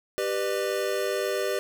square chord, G major, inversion none, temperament equal with one note detuned, 392 / 493.9 / 601.4 Hz, G4 / B4 / D5, 0 / 0 / +41 cents, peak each -30 / -31 / -31 dBFS, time 0.18-1.59 s, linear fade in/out 0 ms, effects none

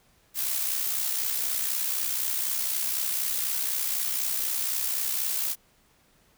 blue noise with amplitude modulation, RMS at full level -26 dBFS, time 0.34-5.56 s, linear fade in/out 50 ms, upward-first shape sine, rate 64 Hz, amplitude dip 50%, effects pink hiss -63 dBFS RMS until 6.37 s

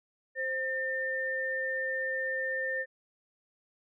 sine tone pair together, 523.5 / 1804 Hz, C5 / A6, +1 / +43 cents, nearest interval octave + major sixth, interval 2142 cents, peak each -35 / -31 dBFS, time 0.35-2.86 s, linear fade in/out 50 ms, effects none

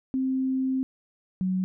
sine tone pair in turn, 262.3 / 186.12 Hz, C4 / F#3, +4 / +10 cents, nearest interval tritone, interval 594 cents, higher first, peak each -23 dBFS, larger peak neither, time 0.14-0.83 / 1.41-1.64 s, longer first, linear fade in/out 0 ms, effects none

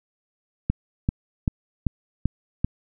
click train, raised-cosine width 5 ms, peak -8 dBFS, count 6, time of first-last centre 0.7-2.646 s, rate 2.57 Hz, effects none

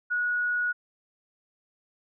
sine tone, 1458 Hz, F#6, 26 cents flat, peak -24 dBFS, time 0.1-0.73 s, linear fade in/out 20 ms, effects none

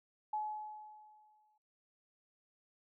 sine tone with exponential decay, 852 Hz, G#5, 44 cents sharp, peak -33 dBFS, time 0.33-1.58 s, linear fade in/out 5 ms, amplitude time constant 270 ms, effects noise-tail reverb RT60 0.9 s tail -22 dB re dry

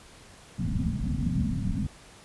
white low-pass noise, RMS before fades -28 dBFS, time 0.58-1.87 s, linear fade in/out 5 ms, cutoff 260 Hz, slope 96 dB/octave, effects pink hiss -51 dBFS RMS until 2.24 s + resampled to 24000 Hz

